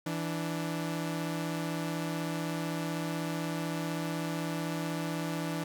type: tone pair together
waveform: sawtooth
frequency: 164.81 / 293.7 Hz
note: E3 / D4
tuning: 0 / 0 cents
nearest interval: minor seventh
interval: 1000 cents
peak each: -30 / -32 dBFS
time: 0.06-5.64 s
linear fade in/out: 5 ms
effects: none